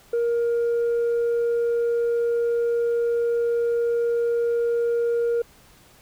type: tone with tanh clipping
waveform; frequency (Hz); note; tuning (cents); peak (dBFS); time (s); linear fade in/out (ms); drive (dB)
sine; 470; A#4; +14; -20; 0.13-5.42; 5; 1
effects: pink hiss -53 dBFS RMS until 6.01 s